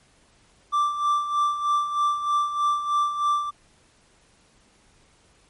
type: tone with tremolo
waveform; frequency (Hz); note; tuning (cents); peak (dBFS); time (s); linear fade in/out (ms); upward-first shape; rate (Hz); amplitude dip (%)
triangle; 1174.7; D6; 0; -16; 0.72-3.51; 20; sine; 3.2; 65
effects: pink hiss -59 dBFS RMS until 5.49 s + MP3 48 kbps